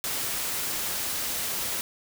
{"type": "noise", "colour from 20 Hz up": "white", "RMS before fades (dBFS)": -30, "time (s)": [0.04, 1.81], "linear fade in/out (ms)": 0, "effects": []}